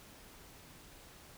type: silence
effects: pink hiss -56 dBFS RMS until 1.37 s